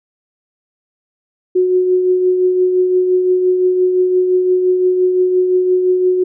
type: tone with tremolo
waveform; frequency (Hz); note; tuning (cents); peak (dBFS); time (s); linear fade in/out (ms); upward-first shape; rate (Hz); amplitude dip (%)
sine; 366.4; F#4; -17; -8; 1.55-6.24; 10; triangle; 5.8; 45
effects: none